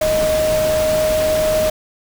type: tone in noise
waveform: sine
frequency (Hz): 622.3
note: D#5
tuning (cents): 0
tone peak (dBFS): -14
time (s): 0.01-1.7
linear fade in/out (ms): 5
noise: pink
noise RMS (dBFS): -24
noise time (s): 0.01-1.7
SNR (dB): +7
effects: none